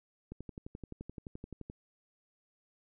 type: click train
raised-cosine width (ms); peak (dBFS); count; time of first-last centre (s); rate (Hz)
3; -30; 17; 0.32-1.699; 11.6
effects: none

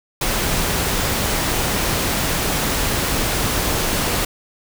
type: noise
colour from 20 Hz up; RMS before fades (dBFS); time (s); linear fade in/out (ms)
pink; -20; 0.21-4.25; 5
effects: none

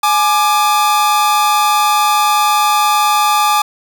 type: tone pair together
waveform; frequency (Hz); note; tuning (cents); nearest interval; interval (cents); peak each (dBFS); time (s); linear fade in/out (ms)
45% pulse; 840 / 1190.8; G#5 / D6; +19 / +24; tritone; 605; -13; 0.03-3.62; 5
effects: 8-bit

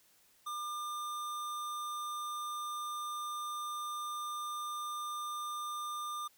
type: tone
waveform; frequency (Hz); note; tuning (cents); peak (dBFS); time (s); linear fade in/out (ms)
square; 1200; D6; +37; -38; 0.46-6.28; 10
effects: white hiss -67 dBFS RMS until 6.37 s

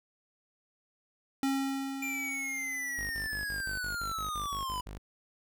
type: tone with exponential decay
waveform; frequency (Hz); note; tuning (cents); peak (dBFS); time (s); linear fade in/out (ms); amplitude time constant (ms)
square; 271.5; C#4; -36; -27; 1.43-3.73; 1; 500
type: linear sweep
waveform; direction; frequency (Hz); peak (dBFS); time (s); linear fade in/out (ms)
square; down; 2388 to 985; -34; 2.02-4.81; 5
type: tone bursts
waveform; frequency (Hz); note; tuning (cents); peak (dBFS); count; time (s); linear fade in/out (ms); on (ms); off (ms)
sawtooth; 50.5; G#1; -48; -37; 12; 2.98-4.981; 5; 120; 51
effects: none

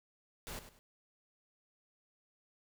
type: noise with echo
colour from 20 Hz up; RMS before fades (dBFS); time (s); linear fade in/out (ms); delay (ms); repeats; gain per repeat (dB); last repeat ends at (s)
pink; -44; 0.47-0.59; 0; 100; 2; -11; 0.79
effects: none

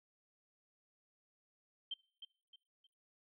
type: tone with echo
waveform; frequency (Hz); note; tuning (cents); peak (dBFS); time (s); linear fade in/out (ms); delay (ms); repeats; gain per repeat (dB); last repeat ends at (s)
sine; 3136; G7; 0; -38; 1.91-1.94; 5; 310; 3; -9; 2.87
effects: noise-tail reverb RT60 0.5 s tail -24 dB re dry

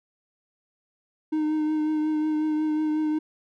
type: tone with vibrato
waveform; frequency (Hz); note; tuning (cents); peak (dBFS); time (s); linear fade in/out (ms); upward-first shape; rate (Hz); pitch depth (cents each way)
triangle; 307.9; D#4; -18; -20; 1.32-3.19; 10; triangle; 5.5; 23
effects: none

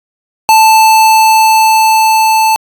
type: tone with level ramp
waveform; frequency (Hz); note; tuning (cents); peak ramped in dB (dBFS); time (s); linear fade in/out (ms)
square; 880; A5; 0; -3 to -7; 0.49-2.56; 0
effects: AAC 64 kbps

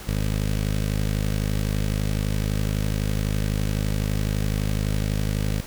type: tone with notch filter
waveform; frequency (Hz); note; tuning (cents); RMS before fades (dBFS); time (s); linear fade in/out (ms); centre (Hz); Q
15% pulse; 51.91; G#1; 0; -24; 0.07-5.61; 10; 950; 0.63
effects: pink hiss -40 dBFS RMS until 5.66 s

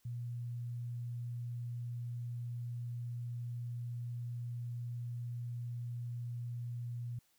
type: tone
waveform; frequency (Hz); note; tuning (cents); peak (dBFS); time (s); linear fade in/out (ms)
sine; 120; B2; -49; -38; 0.05-7.19; 5
effects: white hiss -73 dBFS RMS until 7.38 s

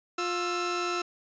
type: tone pair together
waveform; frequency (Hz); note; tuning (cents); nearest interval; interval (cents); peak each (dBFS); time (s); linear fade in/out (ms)
sawtooth; 352.8 / 1327.4; F4 / E6; +18 / +12; octave + major seventh; 2294; -27; 0.18-1.02; 5
effects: resampled to 16000 Hz

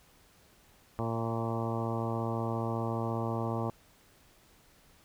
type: harmonic tone with a mistuned harmonic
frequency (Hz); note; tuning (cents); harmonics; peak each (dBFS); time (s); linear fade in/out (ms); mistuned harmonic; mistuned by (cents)
114.6; A#2; -29; 1 / 2 / 3 / 4 / 5 / 6 / 7 / 8 / 9 / 10; -34 / -37 / -39 / -40 / -41 / -42 / -42 / -43 / -44 / -44; 0.99-3.7; 0; 6; -20
effects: pink hiss -62 dBFS RMS until 5.04 s

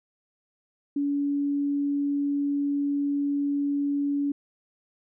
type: tone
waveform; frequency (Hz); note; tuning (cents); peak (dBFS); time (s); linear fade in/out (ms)
sine; 284.6; C#4; +46; -23; 0.96-4.32; 5
effects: none

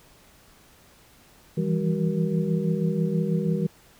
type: tone cluster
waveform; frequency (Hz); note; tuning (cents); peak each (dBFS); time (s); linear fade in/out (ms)
sine; 163.2 / 169.4 / 199.1 / 377.1 / 472.2; E3 / E3 / G3 / F#4 / A#4; -17 / +48 / +27 / +33 / +22; -25 / -29 / -27 / -32 / -32; 1.57-3.67; 10
effects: pink hiss -55 dBFS RMS until 3.99 s

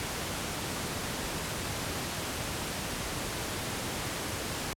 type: noise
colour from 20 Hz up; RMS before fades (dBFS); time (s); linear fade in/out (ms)
pink; -34; 0-4.73; 0
effects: high-pass 60 Hz 12 dB/octave + low-pass 12000 Hz 12 dB/octave

